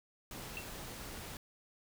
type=noise; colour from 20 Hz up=pink; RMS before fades=-46 dBFS; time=0.31-1.37 s; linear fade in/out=2 ms
type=tone with exponential decay; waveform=sine; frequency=2700 Hz; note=E7; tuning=41 cents sharp; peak=-36 dBFS; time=0.57-0.67 s; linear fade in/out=1 ms; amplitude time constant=21 ms
effects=none